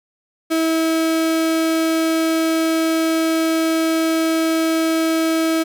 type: tone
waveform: 35% pulse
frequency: 323.7 Hz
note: E4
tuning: 31 cents flat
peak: -14 dBFS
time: 0.5-5.64 s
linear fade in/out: 20 ms
effects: none